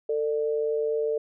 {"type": "tone pair together", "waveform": "sine", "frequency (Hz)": [447.8, 596], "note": ["A4", "D5"], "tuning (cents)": [30, 25], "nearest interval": "perfect fourth", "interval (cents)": 495, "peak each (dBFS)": [-24, -31], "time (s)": [0.09, 1.18], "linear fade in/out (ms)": 5, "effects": []}